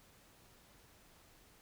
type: silence
effects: pink hiss -64 dBFS RMS until 1.61 s